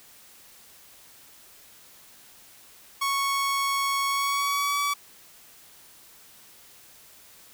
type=tone with pitch glide; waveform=sawtooth; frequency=1107 to 1143.4 Hz; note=C#6 to D6; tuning=-3 to -47 cents; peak=-20 dBFS; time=3.01-4.94 s; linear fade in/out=10 ms; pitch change=+56 cents; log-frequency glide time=4.08-4.8 s; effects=white hiss -52 dBFS RMS until 7.53 s